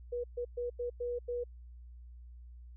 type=tone bursts at uneven times; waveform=sine; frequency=484.6 Hz; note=B4; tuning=33 cents flat; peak=-33 dBFS; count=6; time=0.12-0.24 / 0.37-0.45 / 0.57-0.7 / 0.79-0.9 / 1-1.19 / 1.28-1.44 s; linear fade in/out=10 ms; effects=added 60 Hz sine -48 dBFS peak until 2.76 s